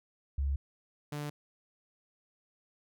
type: tone pair in turn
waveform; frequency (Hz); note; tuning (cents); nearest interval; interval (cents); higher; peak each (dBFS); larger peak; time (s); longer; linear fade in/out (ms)
sine / sawtooth; 69.3 / 147.35; C#2 / D3; 0 / +6; octave + minor second; 1306; second; -28 / -32; first; 0.38-0.56 / 1.12-1.3; neither; 5
effects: none